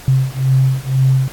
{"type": "beating tone pair", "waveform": "sine", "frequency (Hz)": [131.2, 133.2], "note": ["C3", "C3"], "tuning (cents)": [5, 31], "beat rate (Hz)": 2, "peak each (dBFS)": -14, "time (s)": [0.08, 1.28], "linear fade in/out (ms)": 0, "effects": ["pink hiss -36 dBFS RMS until 1.32 s", "AAC 64 kbps"]}